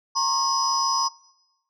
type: tone cluster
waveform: sine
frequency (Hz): 931 / 1077 / 5040 / 5870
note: A#5 / C6 / D#8 / F#8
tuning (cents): -2 / +50 / +21 / -15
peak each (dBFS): -27 / -23 / -24 / -29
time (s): 0.15-1.09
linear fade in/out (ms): 20
effects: noise-tail reverb RT60 1.0 s tail -24 dB re dry + tanh soft clip ceiling -12 dBFS